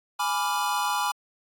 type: chord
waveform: square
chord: G# diminished seventh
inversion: none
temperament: equal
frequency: 830.6 / 987.8 / 1174.7 / 1396.9 Hz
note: G#5 / B5 / D6 / F6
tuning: 0 / 0 / 0 / 0 cents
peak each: -30 / -29 / -31 / -34 dBFS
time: 0.19-1.12 s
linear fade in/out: 10 ms
effects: AAC 64 kbps